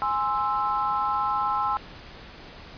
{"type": "chord", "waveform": "sine", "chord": "Ab augmented", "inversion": "none", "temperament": "equal", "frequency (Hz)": [830.6, 1046.5, 1318.5], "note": ["Ab5", "C6", "E6"], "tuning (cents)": [0, 0, 0], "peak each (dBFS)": -27, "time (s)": [0.02, 1.77], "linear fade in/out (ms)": 0, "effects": ["pink hiss -44 dBFS RMS until 2.77 s", "resampled to 11025 Hz"]}